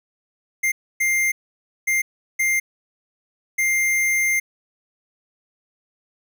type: tone bursts at uneven times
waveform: square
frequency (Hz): 2100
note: C7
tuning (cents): +6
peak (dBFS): -18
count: 5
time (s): 0.63-0.72 / 1-1.32 / 1.87-2.02 / 2.39-2.6 / 3.58-4.4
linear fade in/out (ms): 10
effects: none